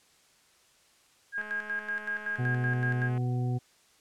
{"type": "tone with tremolo", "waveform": "sine", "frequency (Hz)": 1626, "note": "G#6", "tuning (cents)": -37, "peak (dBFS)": -29, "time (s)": [1.32, 3.1], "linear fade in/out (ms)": 50, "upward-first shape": "square", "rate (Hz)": 5.3, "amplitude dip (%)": 75}
{"type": "click train", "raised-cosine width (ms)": 0.5, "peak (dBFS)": -31, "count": 382, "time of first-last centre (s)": [1.38, 3.177], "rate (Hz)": 212}
{"type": "harmonic tone", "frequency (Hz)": 124.2, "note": "B2", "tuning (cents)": 10, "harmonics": [1, 2, 3, 4, 6], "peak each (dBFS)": [-27, -37, -41, -48, -43], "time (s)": [2.38, 3.59], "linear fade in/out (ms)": 20}
{"effects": ["white hiss -63 dBFS RMS until 4 s", "low-pass 9000 Hz 12 dB/octave"]}